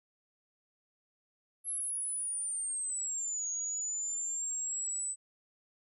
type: linear two-way sweep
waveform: sine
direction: down then up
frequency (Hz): 11175 to 6645 to 8030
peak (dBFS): -33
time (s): 1.64-5.16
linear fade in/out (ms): 50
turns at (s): 3.49
effects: none